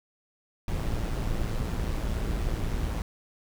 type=noise with amplitude modulation; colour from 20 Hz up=brown; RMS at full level=-27 dBFS; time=0.68-3.02 s; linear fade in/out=2 ms; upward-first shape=sine; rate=113 Hz; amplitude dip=45%; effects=none